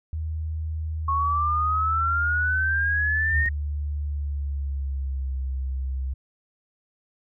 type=tone; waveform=sine; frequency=78.8 Hz; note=D#2; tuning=23 cents sharp; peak=-26 dBFS; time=0.13-3.46 s; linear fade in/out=0 ms
type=exponential sweep; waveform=sine; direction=up; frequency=1092 to 1864.7 Hz; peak=-21 dBFS; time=1.08-3.49 s; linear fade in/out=5 ms
type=tone with pitch glide; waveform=sine; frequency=73.1 to 65.88 Hz; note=D2 to C2; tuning=-7 to +12 cents; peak=-25 dBFS; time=3.31-6.14 s; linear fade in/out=10 ms; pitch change=-181 cents; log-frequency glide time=4.02-5.36 s
effects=none